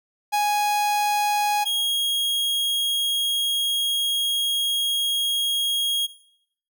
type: tone pair in turn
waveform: 45% pulse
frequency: 830.6 / 3277 Hz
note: G#5 / G#7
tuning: 0 / -24 cents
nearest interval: 2 octaves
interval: 2376 cents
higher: second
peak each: -19 / -21 dBFS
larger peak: first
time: 0.32-1.65 / 1.65-6.07 s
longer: second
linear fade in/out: 20 ms
effects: noise-tail reverb RT60 0.7 s tail -18 dB re dry